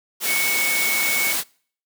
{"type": "tone in noise", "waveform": "sine", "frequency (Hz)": 2217, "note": "C#7", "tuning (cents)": 0, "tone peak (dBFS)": -21, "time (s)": [0.25, 1.35], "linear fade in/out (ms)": 50, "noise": "white", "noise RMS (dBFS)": -23, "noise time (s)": [0.2, 1.44], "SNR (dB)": -1, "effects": ["noise-tail reverb RT60 0.5 s tail -25 dB re dry", "high-pass 200 Hz 12 dB/octave"]}